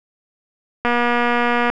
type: click train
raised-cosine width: 0.5 ms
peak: -4 dBFS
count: 205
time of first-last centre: 0.85-1.7 s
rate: 240 Hz
effects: none